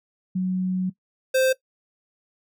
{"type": "tone pair in turn", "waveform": ["sine", "square"], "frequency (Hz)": [185, 522.2], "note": ["F#3", "C5"], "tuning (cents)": [0, -3], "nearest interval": "octave + tritone", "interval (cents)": 1797, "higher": "second", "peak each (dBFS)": [-21, -18], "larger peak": "second", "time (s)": [[0.35, 0.9], [1.34, 1.53]], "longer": "first", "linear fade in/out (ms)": 10, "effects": ["noise-tail reverb RT60 0.1 s tail -18 dB re dry"]}